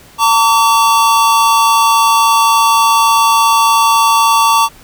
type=tone pair together; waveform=square; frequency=906 / 1142.5 Hz; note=A#5 / D6; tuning=-50 / -48 cents; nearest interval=major third; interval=402 cents; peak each=-11 dBFS; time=0.18-4.69 s; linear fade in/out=50 ms; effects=pink hiss -41 dBFS RMS until 4.83 s